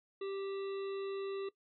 harmonic tone with a mistuned harmonic, 392 Hz, G4, in tune, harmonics 1 / 3 / 5 / 7 / 9 / 10, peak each -37 / -50 / -58 / -57 / -62 / -57 dBFS, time 0.21-1.49 s, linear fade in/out 5 ms, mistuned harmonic 7, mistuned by -26 cents, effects noise-tail reverb RT60 0.1 s tail -18 dB re dry

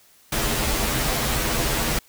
pink noise with comb filter, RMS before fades -23 dBFS, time 0.32-1.99 s, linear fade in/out 5 ms, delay 11 ms, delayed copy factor -0.9, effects white hiss -55 dBFS RMS until 2.08 s

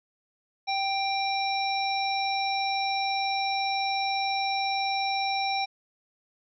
harmonic tone with a mistuned harmonic, 783 Hz, G5, 2 cents flat, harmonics 1 / 3 / 5 / 7, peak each -27 / -32 / -34 / -35 dBFS, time 0.67-5.66 s, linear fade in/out 20 ms, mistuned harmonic 3, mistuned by +16 cents, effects none

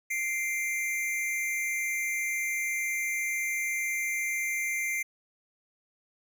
square tone pair together, 2093 / 2353 Hz, C7 / D7, 0 / +3 cents, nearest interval major second, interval 203 cents, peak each -30 / -36 dBFS, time 0.1-5.03 s, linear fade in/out 10 ms, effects none

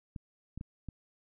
clicks, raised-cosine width 5 ms, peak -28 dBFS, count 4, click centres 0.162 / 0.576 / 0.611 / 0.887 s, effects none

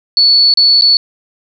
sine tone with dropouts, 4435 Hz, C#8, in tune, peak -5 dBFS, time 0.17-0.97 s, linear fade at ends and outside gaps 1 ms, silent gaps 0.539-0.573 / 0.811-0.821 s, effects none

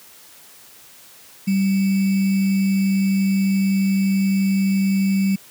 sine tone with sample-and-hold, 194.2 Hz, G3, 16 cents flat, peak -15 dBFS, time 1.47-5.36 s, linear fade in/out 10 ms, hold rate 2450 Hz, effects white hiss -46 dBFS RMS until 5.5 s + high-pass 80 Hz 12 dB/octave

